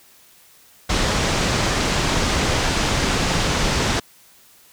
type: low-pass noise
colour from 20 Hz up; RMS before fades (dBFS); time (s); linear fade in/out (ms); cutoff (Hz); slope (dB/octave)
pink; -20; 0.89-4; 10; 7300; 24
effects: white hiss -51 dBFS RMS until 4.72 s